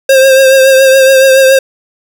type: tone with vibrato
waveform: square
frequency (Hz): 532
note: C5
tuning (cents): +29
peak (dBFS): -3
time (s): 0.09-1.59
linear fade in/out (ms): 5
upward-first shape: triangle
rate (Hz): 7.1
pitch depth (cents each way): 37
effects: none